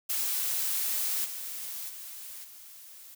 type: noise with level steps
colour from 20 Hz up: blue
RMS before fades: -30 / -38 / -43 / -49 dBFS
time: 0.09-3.15 s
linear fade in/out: 10 ms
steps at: 1.24 / 1.88 / 2.43 s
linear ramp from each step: 20 ms
effects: none